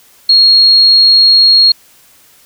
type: tone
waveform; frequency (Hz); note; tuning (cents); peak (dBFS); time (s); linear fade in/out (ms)
sine; 4286; C8; +41; -3; 0.29-1.72; 5
effects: white hiss -45 dBFS RMS until 2.45 s